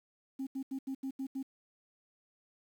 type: tone bursts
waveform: sine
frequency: 267.8 Hz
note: C4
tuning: 40 cents sharp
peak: -33 dBFS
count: 7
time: 0.39-1.429 s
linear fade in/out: 10 ms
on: 79 ms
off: 81 ms
effects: tanh soft clip ceiling -32 dBFS + 10-bit